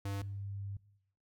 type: tone pair in turn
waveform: square / sine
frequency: 99.4 / 99.4 Hz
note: G2 / G2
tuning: +25 / +25 cents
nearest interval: unison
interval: 0 cents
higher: neither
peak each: -36 / -38 dBFS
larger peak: first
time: 0.05-0.22 / 0.22-0.77 s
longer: second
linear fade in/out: 5 ms
effects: noise-tail reverb RT60 0.8 s tail -21 dB re dry